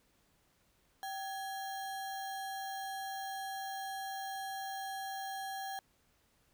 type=tone with sample-and-hold; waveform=sine; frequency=776 Hz; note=G5; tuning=18 cents flat; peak=-38 dBFS; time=1.03-5.79 s; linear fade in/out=0 ms; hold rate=2450 Hz; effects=pink hiss -72 dBFS RMS until 6.53 s